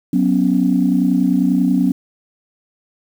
sine chord, F# suspended fourth, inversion none, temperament equal, 185 / 246.9 / 277.2 Hz, F#3 / B3 / C#4, 0 / 0 / 0 cents, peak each -16 dBFS, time 0.13-1.92 s, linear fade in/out 5 ms, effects tanh soft clip ceiling -3 dBFS + 7-bit

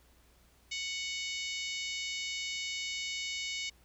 harmonic tone, 740 Hz, F#5, in tune, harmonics 3 / 4 / 5 / 6 / 7 / 8 / 9 / 10, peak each -39 / -41 / -43 / -45 / -46 / -47 / -48 / -49 dBFS, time 0.71-3.7 s, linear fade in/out 10 ms, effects added 60 Hz sine -64 dBFS peak until 3.84 s + pink hiss -66 dBFS RMS until 3.84 s

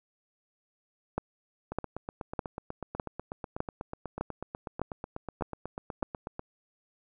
two click trains, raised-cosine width 1 ms, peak -22 / -15 dBFS, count 39 / 9, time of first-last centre 1.72-6.394 / 1.18-6.028 s, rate 8.13 / 1.65 Hz, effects none

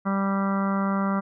harmonic tone, 196 Hz, G3, in tune, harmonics 1 / 2 / 3 / 4 / 5 / 6 / 7 / 8 / 10, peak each -23 / -38 / -33 / -37 / -34 / -31 / -34 / -43 / -44 dBFS, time 0.05-1.21 s, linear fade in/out 20 ms, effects none

